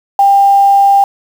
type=tone with quantisation; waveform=sine; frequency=795 Hz; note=G5; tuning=24 cents sharp; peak=-4 dBFS; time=0.19-1.04 s; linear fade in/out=2 ms; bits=5; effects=none